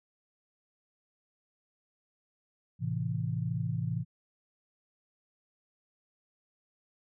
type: chord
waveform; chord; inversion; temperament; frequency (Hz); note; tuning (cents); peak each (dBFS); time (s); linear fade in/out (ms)
sine; A minor; none; just; 110 / 132 / 165; A2 / C3 / E3; 0 / +16 / +2; -34; 2.79-4.05; 50
effects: none